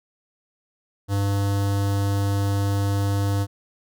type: tone with notch filter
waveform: square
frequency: 99.8 Hz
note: G2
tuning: 32 cents sharp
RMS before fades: -22 dBFS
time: 1.08-3.47 s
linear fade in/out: 50 ms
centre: 2300 Hz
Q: 1.5
effects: none